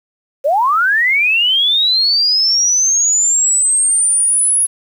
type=linear sweep; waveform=sine; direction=up; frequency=523.3 to 10548 Hz; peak=-10 dBFS; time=0.44-4.67 s; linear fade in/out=20 ms; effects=7-bit